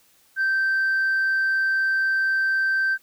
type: tone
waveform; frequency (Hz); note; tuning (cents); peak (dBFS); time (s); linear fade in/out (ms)
sine; 1559; G6; -10; -17; 0.36-2.98; 50
effects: tanh soft clip ceiling -17 dBFS + white hiss -59 dBFS RMS until 3.02 s